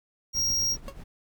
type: tone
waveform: square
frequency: 5620 Hz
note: F8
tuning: 10 cents sharp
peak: -24 dBFS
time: 0.33-0.77 s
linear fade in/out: 50 ms
type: noise with tremolo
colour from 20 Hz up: brown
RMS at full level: -39 dBFS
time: 0.34-1.04 s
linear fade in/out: 10 ms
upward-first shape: triangle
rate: 7.9 Hz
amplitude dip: 65%
type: tone with exponential decay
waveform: 30% pulse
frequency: 550 Hz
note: C#5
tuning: 14 cents flat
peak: -31 dBFS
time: 0.88-0.96 s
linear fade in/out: 1 ms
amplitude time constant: 16 ms
effects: none